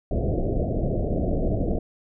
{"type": "low-pass noise", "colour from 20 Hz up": "pink", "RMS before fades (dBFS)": -24, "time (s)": [0.11, 1.79], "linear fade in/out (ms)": 2, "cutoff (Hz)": 690, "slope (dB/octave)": 96, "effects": []}